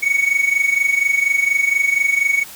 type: tone with amplitude modulation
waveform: triangle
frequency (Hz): 2230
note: C#7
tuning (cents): +10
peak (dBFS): -9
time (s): 0.02-2.44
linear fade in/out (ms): 20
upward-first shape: sine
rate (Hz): 24.2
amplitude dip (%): 75
effects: white hiss -37 dBFS RMS until 2.55 s